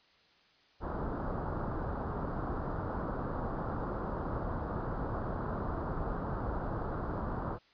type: low-pass noise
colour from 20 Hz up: pink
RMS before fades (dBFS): -36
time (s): 0.8-7.59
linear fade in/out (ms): 50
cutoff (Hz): 1400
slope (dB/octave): 48
effects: white hiss -65 dBFS RMS until 7.73 s + resampled to 11025 Hz